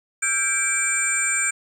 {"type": "tone cluster", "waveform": "sine", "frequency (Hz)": [1340, 1585, 2320, 7210, 8380], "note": ["E6", "G6", "D7", "A8", "C9"], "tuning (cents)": [28, 19, -22, 41, 2], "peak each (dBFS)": [-33, -25, -25, -24, -24], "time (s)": [0.22, 1.51], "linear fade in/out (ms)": 10, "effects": ["tanh soft clip ceiling -11 dBFS", "9-bit"]}